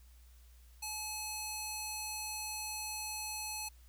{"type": "tone with band-pass filter", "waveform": "square", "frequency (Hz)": 855, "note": "A5", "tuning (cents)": -50, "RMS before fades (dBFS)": -41, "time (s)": [0.82, 3.69], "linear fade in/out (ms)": 10, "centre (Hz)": 9600, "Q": 0.63, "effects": ["added 60 Hz sine -56 dBFS peak until 3.88 s", "white hiss -68 dBFS RMS until 3.88 s"]}